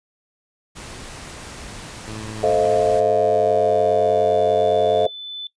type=noise; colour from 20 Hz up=pink; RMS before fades=-36 dBFS; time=0.75-3.01 s; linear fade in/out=20 ms
type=tone with pitch glide; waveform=15% pulse; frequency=108.4 to 97.13 Hz; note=A2 to G2; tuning=-25 to -15 cents; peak=-25 dBFS; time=2.07-5.06 s; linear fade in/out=5 ms; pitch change=-190 cents; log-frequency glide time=2.41-4.3 s
type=chord; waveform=sine; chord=F dominant seventh; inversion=first; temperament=just; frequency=436.5 / 523.8 / 628.6 / 698.5 Hz; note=A4 / C5 / Eb5 / F5; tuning=-14 / +2 / +18 / 0 cents; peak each=-19 / -22 / -19 / -21 dBFS; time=2.43-5.07 s; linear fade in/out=5 ms
type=tone with exponential growth; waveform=sine; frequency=3508 Hz; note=A7; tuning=6 cents flat; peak=-27 dBFS; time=2.61-5.47 s; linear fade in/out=2 ms; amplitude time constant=620 ms
effects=noise-tail reverb RT60 0.1 s tail -18 dB re dry + resampled to 22050 Hz